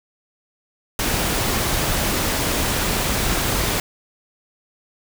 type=noise; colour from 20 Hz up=pink; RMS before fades=-21 dBFS; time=0.99-3.8 s; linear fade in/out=2 ms; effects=none